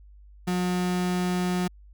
35% pulse tone, 180 Hz, F#3, 47 cents flat, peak -22 dBFS, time 0.47-1.68 s, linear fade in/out 10 ms, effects added 50 Hz sine -47 dBFS peak until 1.93 s

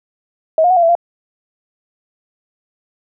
sine tone with pitch steps, 638 / 712 / 742 / 690 / 665 / 691 Hz, D#5 / F5 / F#5 / F5 / E5 / F5, +43 / +33 / +5 / -21 / +15 / -19 cents, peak -8 dBFS, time 0.58-0.952 s, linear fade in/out 2 ms, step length 62 ms, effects none

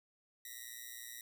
5% pulse ring-modulated tone, 1917 Hz, A#6, 48 cents sharp, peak -33 dBFS, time 0.45-1.21 s, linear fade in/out 2 ms, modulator 59.8 Hz, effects 12-bit

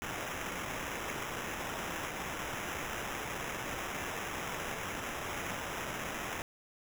white noise with sample-and-hold, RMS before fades -39 dBFS, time 0.02-6.42 s, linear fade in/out 0 ms, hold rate 4410 Hz, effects none

